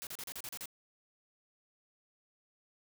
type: noise bursts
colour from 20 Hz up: white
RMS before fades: -43 dBFS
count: 8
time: 0.02-0.657 s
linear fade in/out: 0 ms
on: 49 ms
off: 35 ms
effects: none